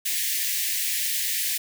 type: high-pass noise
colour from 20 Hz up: white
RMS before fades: -26 dBFS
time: 0.05-1.58 s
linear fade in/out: 10 ms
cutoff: 1700 Hz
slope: 96 dB/octave
effects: none